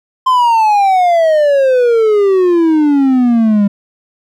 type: exponential sweep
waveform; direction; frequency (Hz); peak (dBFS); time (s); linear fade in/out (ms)
triangle; down; 1046.5 to 198.8; -5; 0.26-3.68; 10
effects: none